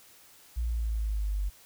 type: exponential sweep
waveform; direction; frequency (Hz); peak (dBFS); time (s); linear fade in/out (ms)
sine; down; 59.6 to 48.22; -27; 0.56-1.5; 20
effects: white hiss -56 dBFS RMS until 1.65 s